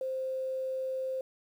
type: tone with quantisation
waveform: sine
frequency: 523.3 Hz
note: C5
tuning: in tune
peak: -31 dBFS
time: 0.01-1.21 s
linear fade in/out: 2 ms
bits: 10
effects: none